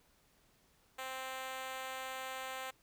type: tone with high-pass filter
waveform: 5% pulse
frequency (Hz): 261.6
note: C4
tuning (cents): 0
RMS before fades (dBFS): -43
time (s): 0.98-2.71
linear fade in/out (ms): 10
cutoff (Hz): 610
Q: 1.8
effects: pink hiss -70 dBFS RMS until 2.82 s